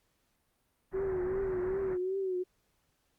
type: low-pass noise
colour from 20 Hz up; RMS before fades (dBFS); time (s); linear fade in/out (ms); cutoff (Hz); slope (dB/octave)
pink; -43; 0.91-1.98; 50; 1900; 48
type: tone with vibrato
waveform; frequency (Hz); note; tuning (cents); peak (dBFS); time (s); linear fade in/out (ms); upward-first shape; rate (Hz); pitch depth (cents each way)
sine; 375.9; F#4; +27; -30; 0.93-2.44; 20; triangle; 2.6; 79
effects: pink hiss -75 dBFS RMS until 3.18 s + Opus 48 kbps